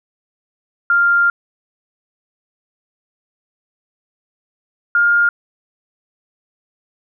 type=tone pair in turn; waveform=sine; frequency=1396.9 / 1411.5 Hz; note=F6 / F6; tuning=0 / +18 cents; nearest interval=unison; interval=18 cents; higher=second; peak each=-10 dBFS; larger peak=neither; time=0.9-1.3 / 4.95-5.29 s; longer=first; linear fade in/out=2 ms; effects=none